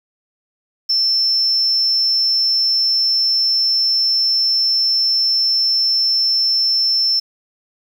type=tone; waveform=sine; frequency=5340 Hz; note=E8; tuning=22 cents sharp; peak=-13 dBFS; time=0.89-7.2 s; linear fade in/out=10 ms; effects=7-bit